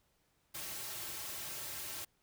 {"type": "noise with comb filter", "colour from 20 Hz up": "white", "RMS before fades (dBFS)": -43, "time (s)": [0.54, 2.05], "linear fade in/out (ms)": 10, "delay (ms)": 4.1, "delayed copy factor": -0.65, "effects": ["pink hiss -75 dBFS RMS until 2.22 s"]}